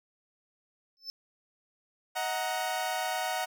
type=tone with exponential growth; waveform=triangle; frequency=5274 Hz; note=E8; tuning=in tune; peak=-31 dBFS; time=0.97-1.1 s; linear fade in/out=0 ms; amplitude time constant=27 ms
type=chord; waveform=sawtooth; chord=D# minor; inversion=none; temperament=equal with one note detuned; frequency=632 / 740 / 932.3 Hz; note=D#5 / F#5 / A#5; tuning=+27 / 0 / 0 cents; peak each=-33 / -28 / -33 dBFS; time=2.15-3.46 s; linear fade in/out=20 ms
effects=none